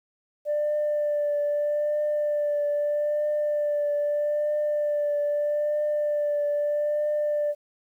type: tone with vibrato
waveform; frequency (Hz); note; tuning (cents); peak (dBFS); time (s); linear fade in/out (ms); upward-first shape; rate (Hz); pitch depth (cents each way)
sine; 591; D5; +11; -21; 0.45-7.55; 50; triangle; 0.79; 23
effects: tanh soft clip ceiling -19 dBFS + 10-bit